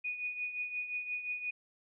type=tone with tremolo; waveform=sine; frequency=2471 Hz; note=D#7; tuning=13 cents flat; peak=-32 dBFS; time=0.04-1.51 s; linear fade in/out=10 ms; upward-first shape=triangle; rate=5.7 Hz; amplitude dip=70%; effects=none